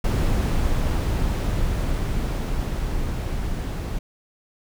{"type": "noise with level ramp", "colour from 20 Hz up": "brown", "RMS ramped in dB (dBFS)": [-20, -27], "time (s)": [0.04, 3.99], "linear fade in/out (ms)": 5, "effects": []}